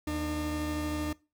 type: tone pair together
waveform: 40% pulse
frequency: 78.6 / 301.6 Hz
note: D#2 / D4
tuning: +18 / +46 cents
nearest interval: octave + major seventh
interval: 2328 cents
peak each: -35 / -31 dBFS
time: 0.07-1.13 s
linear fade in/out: 5 ms
effects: noise-tail reverb RT60 0.3 s tail -22 dB re dry